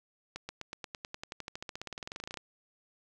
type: accelerating click train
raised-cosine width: 0.2 ms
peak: -22 dBFS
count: 30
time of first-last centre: 0.36-2.373 s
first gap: 130 ms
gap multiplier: 0.95
effects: none